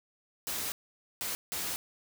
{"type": "noise bursts at uneven times", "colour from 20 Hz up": "white", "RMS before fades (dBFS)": -35, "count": 3, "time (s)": [[0.47, 0.72], [1.21, 1.35], [1.52, 1.76]], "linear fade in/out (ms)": 0, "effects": []}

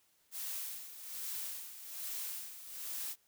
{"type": "noise with tremolo", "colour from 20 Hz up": "blue", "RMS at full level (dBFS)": -40, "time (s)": [0.31, 3.16], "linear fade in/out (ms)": 50, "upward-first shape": "sine", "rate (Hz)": 1.2, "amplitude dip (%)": 70, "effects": ["white hiss -72 dBFS RMS until 3.27 s"]}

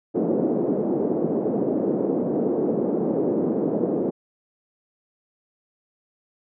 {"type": "band-pass noise", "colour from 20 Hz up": "white", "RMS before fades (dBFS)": -23, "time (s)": [0.14, 4.11], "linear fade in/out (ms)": 20, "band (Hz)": [190, 470], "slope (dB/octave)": 24, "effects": []}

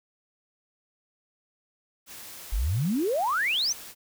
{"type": "noise", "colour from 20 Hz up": "white", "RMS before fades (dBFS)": -43, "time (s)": [2.06, 3.95], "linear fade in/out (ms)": 50}
{"type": "exponential sweep", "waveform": "sine", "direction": "up", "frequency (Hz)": [41.92, 6320], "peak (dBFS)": -23, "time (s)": [2.52, 3.73], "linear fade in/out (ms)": 10}
{"effects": []}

